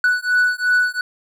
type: beating tone pair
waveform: triangle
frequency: 1480 / 1482.8 Hz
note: F#6 / F#6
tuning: 0 / +3 cents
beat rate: 2.8 Hz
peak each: -16 dBFS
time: 0.04-1.01 s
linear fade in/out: 2 ms
effects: none